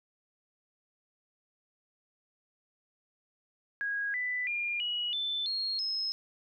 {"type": "tone with pitch steps", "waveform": "sine", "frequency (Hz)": [1645, 1990.4, 2408, 2914, 3526, 4267, 5163], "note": ["G#6", "B6", "D7", "F#7", "A7", "C8", "E8"], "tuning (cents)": [-17, 13, 43, -27, 3, 33, -37], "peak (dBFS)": -30, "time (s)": [3.81, 6.12], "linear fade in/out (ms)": 0, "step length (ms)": 330, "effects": []}